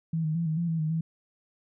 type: tone with pitch steps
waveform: sine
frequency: 162.7 / 155.7 / 168 / 157.2 / 170.7 / 163.1 / 155.6 / 162.5 Hz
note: E3 / D#3 / E3 / D#3 / F3 / E3 / D#3 / E3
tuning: -22 / +2 / +33 / +18 / -39 / -18 / 0 / -24 cents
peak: -25 dBFS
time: 0.13-1.01 s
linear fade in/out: 5 ms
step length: 110 ms
effects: none